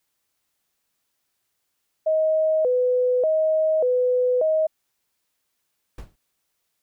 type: tone with vibrato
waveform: sine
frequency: 561 Hz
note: C#5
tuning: 21 cents sharp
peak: -17 dBFS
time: 2.06-4.67 s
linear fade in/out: 10 ms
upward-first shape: square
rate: 0.85 Hz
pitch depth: 200 cents each way
type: noise with exponential decay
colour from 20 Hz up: brown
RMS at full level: -30 dBFS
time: 5.98-6.16 s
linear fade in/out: 5 ms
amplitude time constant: 39 ms
effects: white hiss -75 dBFS RMS until 6.82 s